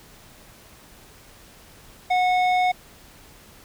square tone with low-pass filter, 731 Hz, F#5, 21 cents flat, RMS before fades -20 dBFS, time 2.1-2.72 s, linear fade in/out 10 ms, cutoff 2900 Hz, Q 1, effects pink hiss -49 dBFS RMS until 3.64 s

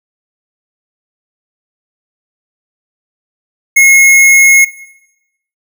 square tone, 2166 Hz, C#7, 41 cents flat, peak -3 dBFS, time 3.76-4.65 s, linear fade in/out 10 ms, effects noise-tail reverb RT60 0.9 s tail -17 dB re dry

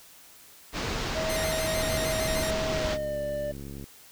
pink low-pass noise, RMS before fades -31 dBFS, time 0.72-2.98 s, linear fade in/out 50 ms, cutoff 6200 Hz, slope 24 dB/octave
triangle tone with pitch glide, 638 to 591.8 Hz, D#5 to D5, +43 to +13 cents, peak -27 dBFS, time 1.15-3.52 s, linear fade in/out 10 ms, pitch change -130 cents, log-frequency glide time 2.7-3.2 s
10% pulse tone with vibrato, 1970 Hz, B6, 5 cents flat, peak -24 dBFS, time 1.29-2.51 s, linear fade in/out 10 ms, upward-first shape square, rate 6.6 Hz, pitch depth 93 cents each way
click train, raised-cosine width 3 ms, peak -28 dBFS, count 144, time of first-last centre 1.78-3.841 s, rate 69.4 Hz
effects white hiss -52 dBFS RMS until 4.11 s

